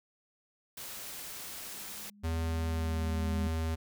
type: noise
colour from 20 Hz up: white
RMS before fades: -43 dBFS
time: 0.77-2.1 s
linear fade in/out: 5 ms
type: tone with exponential growth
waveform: sine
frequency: 204.4 Hz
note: G#3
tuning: 27 cents flat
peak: -32 dBFS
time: 1.21-3.47 s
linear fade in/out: 0 ms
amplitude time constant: 490 ms
type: tone with pitch glide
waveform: square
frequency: 81.7 to 80.76 Hz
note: E2 to E2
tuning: -15 to -35 cents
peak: -31 dBFS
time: 2.23-3.76 s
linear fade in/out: 20 ms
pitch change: -20 cents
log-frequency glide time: 2.56-3.03 s
effects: none